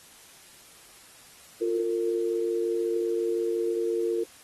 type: tone pair together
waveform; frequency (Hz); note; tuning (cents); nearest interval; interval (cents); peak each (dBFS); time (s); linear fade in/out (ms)
sine; 349.9 / 455.5; F4 / A#4; +3 / -40; perfect fourth; 457; -27; 1.61-4.24; 10
effects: white hiss -52 dBFS RMS until 4.43 s + AAC 32 kbps